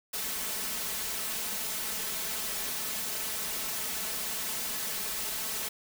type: noise with comb filter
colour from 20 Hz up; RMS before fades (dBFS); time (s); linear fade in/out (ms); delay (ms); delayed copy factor
white; -34; 0.13-5.69; 10; 4.6; +0.65
effects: none